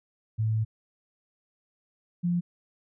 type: tone pair in turn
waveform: sine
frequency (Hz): 110 / 174.61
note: A2 / F3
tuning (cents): 0 / 0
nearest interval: minor sixth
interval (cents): 800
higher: second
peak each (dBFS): -23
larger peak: neither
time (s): 0.38-0.65 / 2.23-2.41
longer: first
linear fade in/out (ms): 20
effects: none